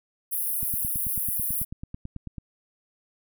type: high-pass noise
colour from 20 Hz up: pink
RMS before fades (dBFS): -28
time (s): 0.31-1.65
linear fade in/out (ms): 20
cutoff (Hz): 10000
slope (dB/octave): 96
type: click train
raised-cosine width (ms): 5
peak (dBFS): -23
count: 17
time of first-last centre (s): 0.63-2.382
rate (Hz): 9.13
effects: none